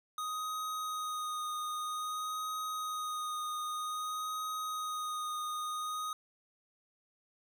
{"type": "tone with vibrato", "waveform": "square", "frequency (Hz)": 1244.5, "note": "D#6", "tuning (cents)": 0, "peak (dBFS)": -36, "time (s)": [0.18, 6.13], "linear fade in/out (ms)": 2, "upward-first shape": "sine", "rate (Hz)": 0.52, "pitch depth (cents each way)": 16, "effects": []}